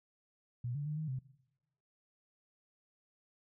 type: tone with pitch steps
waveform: sine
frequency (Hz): 121.6 / 144.6 / 151.2 / 156.1 / 130.5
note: B2 / D3 / D#3 / D#3 / C3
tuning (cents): -26 / -27 / -49 / +6 / -4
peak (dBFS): -35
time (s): 0.64-1.19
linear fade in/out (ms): 5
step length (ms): 110
effects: noise-tail reverb RT60 1.0 s tail -22 dB re dry